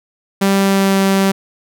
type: tone with pitch glide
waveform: sawtooth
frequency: 196 to 194.2 Hz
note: G3 to G3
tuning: 0 to -16 cents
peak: -7 dBFS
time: 0.41-1.32 s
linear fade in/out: 10 ms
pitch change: -16 cents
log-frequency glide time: 0.57-0.98 s
effects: none